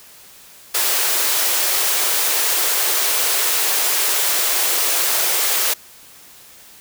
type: high-pass noise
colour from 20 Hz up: white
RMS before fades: -18 dBFS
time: 0.74-5.74 s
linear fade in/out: 10 ms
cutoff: 340 Hz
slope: 48 dB/octave
effects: white hiss -44 dBFS RMS until 6.8 s